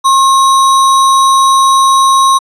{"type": "tone with sample-and-hold", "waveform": "sine", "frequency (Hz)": 1076, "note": "C6", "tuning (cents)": 48, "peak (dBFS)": -4, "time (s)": [0.04, 2.39], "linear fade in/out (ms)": 20, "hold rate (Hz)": 4900, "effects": ["resampled to 24000 Hz"]}